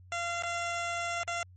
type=tone with dropouts; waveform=15% pulse; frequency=688 Hz; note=F5; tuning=26 cents flat; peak=-25 dBFS; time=0.12-1.43 s; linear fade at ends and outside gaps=1 ms; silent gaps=0.424-0.434 / 1.233-1.277 s; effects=added 91 Hz sine -51 dBFS peak until 1.56 s + MP3 32 kbps